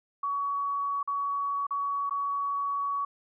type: tone with dropouts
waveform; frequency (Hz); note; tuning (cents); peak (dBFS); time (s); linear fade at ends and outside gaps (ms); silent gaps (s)
sine; 1127; C#6; +28; -27; 0.23-3.05; 5; 1.03-1.075 / 1.668-1.707 / 2.096-2.108
effects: none